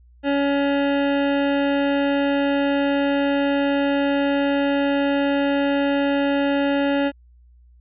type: tone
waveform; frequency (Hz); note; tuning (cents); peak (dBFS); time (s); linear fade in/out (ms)
25% pulse; 281.3; C#4; +26; -14; 0.23-7.12; 50
effects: added 60 Hz sine -48 dBFS peak until 7.8 s + resampled to 8000 Hz